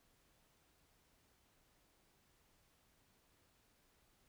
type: silence
effects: pink hiss -74 dBFS RMS until 4.28 s